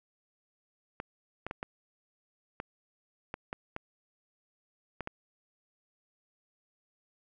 clicks, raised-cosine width 0.5 ms, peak -21 dBFS, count 10, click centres 1.001 / 1.466 / 1.511 / 1.629 / 2.601 / 3.341 / 3.529 / 3.764 / 5.007 / 5.074 s, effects none

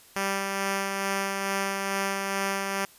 5% pulse tone with tremolo, 196 Hz, G3, in tune, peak -14 dBFS, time 0.16-2.85 s, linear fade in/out 2 ms, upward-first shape sine, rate 2.3 Hz, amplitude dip 30%, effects white hiss -54 dBFS RMS until 2.98 s + resampled to 32000 Hz

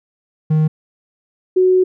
triangle / sine tone pair in turn, 155.56 / 370 Hz, D#3 / F#4, 0 / 0 cents, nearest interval octave + minor third, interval 1500 cents, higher second, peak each -9 dBFS, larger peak neither, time 0.5-0.68 / 1.56-1.84 s, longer second, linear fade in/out 10 ms, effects none

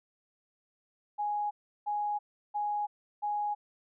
sine tone bursts, 830.6 Hz, G#5, in tune, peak -29 dBFS, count 4, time 1.18-3.55 s, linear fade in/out 20 ms, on 330 ms, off 350 ms, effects none

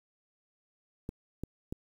clicks, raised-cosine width 3 ms, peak -23 dBFS, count 3, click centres 1.091 / 1.436 / 1.725 s, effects 9-bit

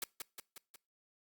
white noise with echo, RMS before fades -38 dBFS, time 0.02-0.04 s, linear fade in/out 2 ms, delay 180 ms, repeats 4, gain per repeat -4 dB, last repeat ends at 0.76 s, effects noise-tail reverb RT60 0.3 s tail -23 dB re dry + Opus 48 kbps

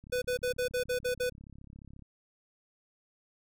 click train, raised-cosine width 5 ms, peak -38 dBFS, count 69, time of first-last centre 0.04-2.023 s, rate 34.3 Hz
square tone bursts, 497.5 Hz, B4, 13 cents sharp, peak -29 dBFS, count 8, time 0.12-1.298 s, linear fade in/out 10 ms, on 100 ms, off 54 ms
effects none

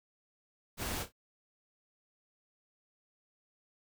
pink noise with echo, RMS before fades -37 dBFS, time 0.77-1.06 s, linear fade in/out 50 ms, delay 32 ms, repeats 2, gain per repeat -12 dB, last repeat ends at 1.124 s, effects none

